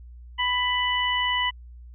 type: harmonic tone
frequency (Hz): 992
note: B5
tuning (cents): +7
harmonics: 1 / 2 / 3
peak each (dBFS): -26 / -26 / -26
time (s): 0.38-1.51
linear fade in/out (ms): 20
effects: added 60 Hz sine -41 dBFS peak until 1.94 s